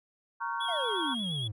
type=chord; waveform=sine; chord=G half-diminished seventh; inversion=first; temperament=equal with one note detuned; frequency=932.3 / 1108.7 / 1396.9 / 1528.6 Hz; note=Bb5 / Db6 / F6 / G6; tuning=0 / 0 / 0 / -44 cents; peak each=-34 / -36 / -40 / -39 dBFS; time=0.4-1.15 s; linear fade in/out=20 ms
type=tone with vibrato; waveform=triangle; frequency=3322 Hz; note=G#7; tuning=in tune; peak=-32 dBFS; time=0.6-1.48 s; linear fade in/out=10 ms; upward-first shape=triangle; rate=8.5 Hz; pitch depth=46 cents each way
type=exponential sweep; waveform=triangle; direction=down; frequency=740 to 100 Hz; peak=-31 dBFS; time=0.68-1.52 s; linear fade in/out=10 ms
effects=none